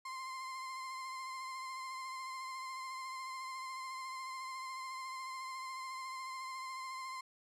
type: tone with vibrato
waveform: 35% pulse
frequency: 1046.5 Hz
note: C6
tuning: in tune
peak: -40 dBFS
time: 0.05-7.21 s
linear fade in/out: 5 ms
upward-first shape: triangle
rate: 14 Hz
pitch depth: 30 cents each way
effects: low-pass 9000 Hz 12 dB/octave